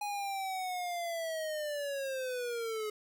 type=linear sweep; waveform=square; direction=down; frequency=830.6 to 421.6 Hz; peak=-35 dBFS; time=0.01-2.9 s; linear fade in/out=5 ms; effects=none